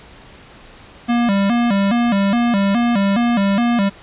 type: tone with vibrato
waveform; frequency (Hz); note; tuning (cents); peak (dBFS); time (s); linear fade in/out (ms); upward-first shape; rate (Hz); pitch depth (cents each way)
square; 217; A3; -24; -14; 1.08-3.9; 20; square; 2.4; 160
effects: pink hiss -42 dBFS RMS until 4.02 s + resampled to 8000 Hz